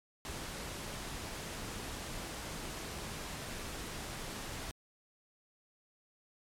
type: noise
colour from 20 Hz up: pink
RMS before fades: -42 dBFS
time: 0.25-4.71 s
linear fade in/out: 0 ms
effects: low-pass 11000 Hz 12 dB/octave + MP3 96 kbps

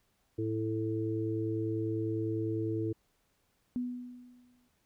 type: harmonic tone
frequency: 110 Hz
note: A2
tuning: in tune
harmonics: 1 / 3 / 4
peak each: -35 / -33 / -37 dBFS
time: 0.38-2.93 s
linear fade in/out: 10 ms
type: tone with exponential decay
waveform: sine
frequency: 246.9 Hz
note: B3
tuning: in tune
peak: -29 dBFS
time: 3.76-4.68 s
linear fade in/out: 0 ms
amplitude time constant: 200 ms
effects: pink hiss -74 dBFS RMS until 4.85 s

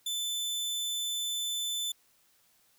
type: tone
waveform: sawtooth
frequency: 3520 Hz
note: A7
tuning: in tune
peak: -28 dBFS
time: 0.06-1.92 s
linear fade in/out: 5 ms
effects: white hiss -67 dBFS RMS until 2.78 s

